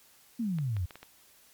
sine exponential sweep, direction down, 245.6 to 82.2 Hz, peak -28 dBFS, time 0.39-0.86 s, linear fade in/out 10 ms
clicks, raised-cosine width 0.3 ms, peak -29 dBFS, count 5, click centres 0.586 / 0.767 / 0.908 / 0.956 / 1.03 s
effects white hiss -60 dBFS RMS until 1.53 s + MP3 96 kbps

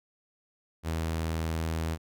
sawtooth tone, 81 Hz, E2, 30 cents flat, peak -25 dBFS, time 0.83-1.98 s, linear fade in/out 50 ms, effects none

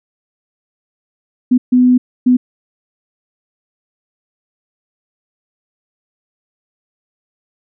sine tone bursts at uneven times, 250 Hz, B3, 21 cents sharp, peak -6 dBFS, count 3, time 1.51-1.58 / 1.72-1.98 / 2.26-2.37 s, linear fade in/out 10 ms, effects none

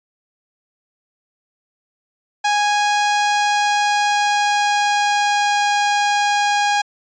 sawtooth tone with pitch glide, 827 to 820.8 Hz, G#5 to G#5, -8 to -21 cents, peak -11 dBFS, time 2.44-6.82 s, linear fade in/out 10 ms, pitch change -13 cents, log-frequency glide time 3.1-5.71 s, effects resampled to 16000 Hz

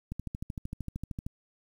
click train, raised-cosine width 5 ms, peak -23 dBFS, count 16, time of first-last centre 0.12-1.265 s, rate 13.1 Hz, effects 9-bit

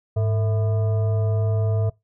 sine tone with frequency modulation, 104.7 Hz, G#2, 15 cents sharp, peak -18 dBFS, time 0.16-1.9 s, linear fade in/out 10 ms, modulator 554 Hz, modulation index 0.52, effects noise-tail reverb RT60 0.2 s tail -23 dB re dry

